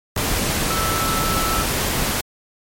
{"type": "tone in noise", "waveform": "sine", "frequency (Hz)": 1318.5, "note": "E6", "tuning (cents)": 0, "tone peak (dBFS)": -23, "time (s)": [0.7, 1.63], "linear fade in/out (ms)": 5, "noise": "pink", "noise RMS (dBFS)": -21, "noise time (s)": [0.16, 2.21], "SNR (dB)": -5, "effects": ["MP3 64 kbps"]}